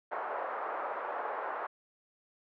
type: band-pass noise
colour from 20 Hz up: pink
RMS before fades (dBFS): -37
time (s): 0.11-1.67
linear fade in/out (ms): 10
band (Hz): 540 to 1400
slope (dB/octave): 24
effects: none